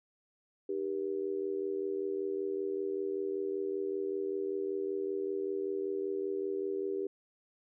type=tone with amplitude modulation; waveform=sine; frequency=392 Hz; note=G4; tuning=in tune; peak=-28 dBFS; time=0.69-7.07 s; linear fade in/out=5 ms; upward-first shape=sine; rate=85.2 Hz; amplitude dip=85%; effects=none